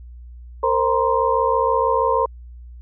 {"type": "tone cluster", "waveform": "sine", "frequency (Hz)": [459.8, 526, 945, 1040], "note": ["A#4", "C5", "A#5", "C6"], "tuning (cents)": [-24, 9, 23, -11], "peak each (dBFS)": -21, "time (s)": [0.63, 2.26], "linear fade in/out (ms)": 5, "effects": ["added 60 Hz sine -36 dBFS peak until 2.81 s"]}